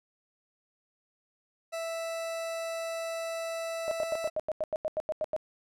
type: tone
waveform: 40% pulse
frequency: 659.3 Hz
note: E5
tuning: in tune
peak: -32 dBFS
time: 1.72-4.3 s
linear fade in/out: 20 ms
type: tone bursts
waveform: sine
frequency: 622.3 Hz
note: D#5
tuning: in tune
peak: -27 dBFS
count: 13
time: 3.88-5.364 s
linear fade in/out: 0 ms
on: 32 ms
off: 89 ms
effects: low-pass 12000 Hz 12 dB/octave